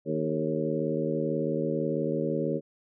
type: harmonic tone with a mistuned harmonic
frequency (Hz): 78.2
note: D#2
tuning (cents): +9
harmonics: 2 / 3 / 4 / 5 / 6 / 7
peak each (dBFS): -33 / -33 / -33 / -33 / -33 / -33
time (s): 0.05-2.61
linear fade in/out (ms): 50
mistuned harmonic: 6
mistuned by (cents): -45
effects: none